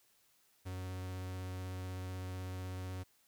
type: tone with vibrato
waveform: 45% pulse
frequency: 92.5 Hz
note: F#2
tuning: in tune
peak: -40 dBFS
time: 0.65-3.04 s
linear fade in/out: 20 ms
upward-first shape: square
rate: 16 Hz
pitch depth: 10 cents each way
effects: white hiss -71 dBFS RMS until 3.27 s